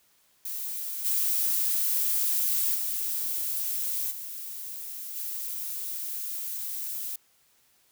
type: noise with level steps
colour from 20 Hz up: violet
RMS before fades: -34 / -26 / -30 / -38 / -34 dBFS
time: 0.45-7.16 s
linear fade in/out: 5 ms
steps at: 1.04 / 2.74 / 4.1 / 5.15 s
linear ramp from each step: 20 ms
effects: white hiss -65 dBFS RMS until 7.91 s